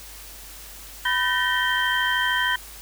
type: tone cluster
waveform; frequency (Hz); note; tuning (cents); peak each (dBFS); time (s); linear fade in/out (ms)
sine; 994 / 1536 / 1797 / 1890 / 3138; B5 / G6 / A6 / A#6 / G7; +11 / -36 / +36 / +23 / +1; -26 / -25 / -27 / -27 / -27; 1.05-2.56; 5
effects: added 50 Hz sine -45 dBFS peak until 2.81 s + white hiss -42 dBFS RMS until 2.81 s